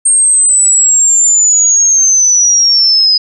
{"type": "linear sweep", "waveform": "sine", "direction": "down", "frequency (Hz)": [8590, 4978], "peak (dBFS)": -5, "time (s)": [0.05, 3.18], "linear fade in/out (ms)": 10, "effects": []}